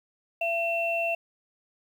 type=tone pair together; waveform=sine; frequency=675 / 2700 Hz; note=E5 / E7; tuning=+41 / +41 cents; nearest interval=2 octaves; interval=2400 cents; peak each=-27 / -28 dBFS; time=0.41-1.15 s; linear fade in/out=5 ms; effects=9-bit